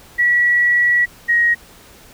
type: tone pair in turn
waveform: sine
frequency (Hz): 1935 / 1886.4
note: B6 / A#6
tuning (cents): -36 / +20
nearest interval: unison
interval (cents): 44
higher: first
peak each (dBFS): -11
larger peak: neither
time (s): 0.18-1.06 / 1.28-1.55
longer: first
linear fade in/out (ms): 20
effects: pink hiss -44 dBFS RMS until 2.13 s